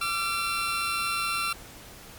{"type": "tone pair together", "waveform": "20% pulse", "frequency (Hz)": [1174.7, 1358.1], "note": ["D6", "F6"], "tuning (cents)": [0, -49], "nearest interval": "minor third", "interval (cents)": 251, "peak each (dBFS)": [-28, -22], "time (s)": [0.01, 1.53], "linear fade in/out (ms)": 5, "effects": ["pink hiss -46 dBFS RMS until 2.18 s", "MP3 96 kbps"]}